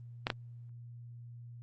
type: clicks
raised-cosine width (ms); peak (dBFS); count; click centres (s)
0.3; -14; 2; 0.269 / 0.302
effects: added 119 Hz sine -46 dBFS peak until 1.62 s + Opus 24 kbps